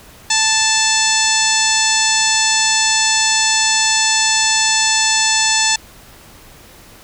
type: harmonic tone with a mistuned harmonic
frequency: 880 Hz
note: A5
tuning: in tune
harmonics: 1 / 2 / 3 / 4 / 5 / 6 / 7 / 8 / 9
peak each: -21 / -21 / -21 / -21 / -21 / -21 / -21 / -21 / -21 dBFS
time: 0.3-5.76 s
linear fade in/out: 5 ms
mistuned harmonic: 5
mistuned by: -29 cents
effects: pink hiss -42 dBFS RMS until 7.03 s